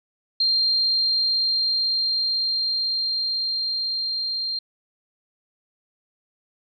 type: tone with level ramp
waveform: sine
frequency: 4186 Hz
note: C8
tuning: in tune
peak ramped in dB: -17 to -24 dBFS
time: 0.4-4.59 s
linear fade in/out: 5 ms
effects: none